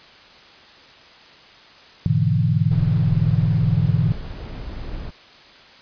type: chord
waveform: sine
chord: E dominant seventh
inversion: first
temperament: equal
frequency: 103.83 / 123.47 / 146.83 / 164.81 Hz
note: G#2 / B2 / D3 / E3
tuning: 0 / 0 / 0 / 0 cents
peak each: -21 dBFS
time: 2.06-4.12 s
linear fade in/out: 0 ms
type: noise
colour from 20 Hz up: brown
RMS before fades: -31 dBFS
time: 2.7-5.11 s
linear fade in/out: 20 ms
effects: white hiss -46 dBFS RMS until 5.81 s + resampled to 11025 Hz